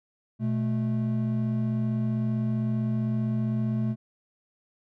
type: tone pair together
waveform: triangle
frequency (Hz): 122.1 / 217.6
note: B2 / A3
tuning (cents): -19 / -19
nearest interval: minor seventh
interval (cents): 1000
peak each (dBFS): -25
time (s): 0.39-3.96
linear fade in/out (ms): 50
effects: none